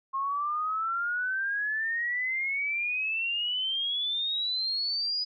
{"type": "exponential sweep", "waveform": "sine", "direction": "up", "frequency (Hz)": [1070, 4978], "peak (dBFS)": -27, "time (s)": [0.13, 5.25], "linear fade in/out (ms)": 20, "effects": []}